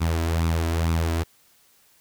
sawtooth tone with flanger, 82.41 Hz, E2, in tune, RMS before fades -23 dBFS, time 0-1.24 s, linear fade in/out 20 ms, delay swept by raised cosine 0.8 to 3.1 ms, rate 2.2 Hz, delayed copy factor +0.55, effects white hiss -59 dBFS RMS until 2 s

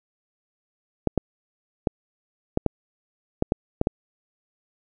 clicks, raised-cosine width 2 ms, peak -6 dBFS, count 9, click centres 1.073 / 1.177 / 1.872 / 2.574 / 2.663 / 3.424 / 3.521 / 3.814 / 3.871 s, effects none

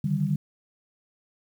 sine tone cluster, 144.7 / 155 / 195.7 Hz, D3 / D#3 / G3, -25 / -6 / -3 cents, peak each -27 dBFS, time 0.04-0.36 s, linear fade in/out 5 ms, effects 9-bit

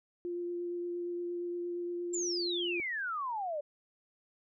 sine tone with vibrato, 349.2 Hz, F4, in tune, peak -34 dBFS, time 0.25-2.8 s, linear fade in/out 0 ms, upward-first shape triangle, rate 8.6 Hz, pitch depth 12 cents each way
sine exponential sweep, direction down, 7459 to 567 Hz, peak -33 dBFS, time 2.13-3.61 s, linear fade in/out 10 ms
effects none

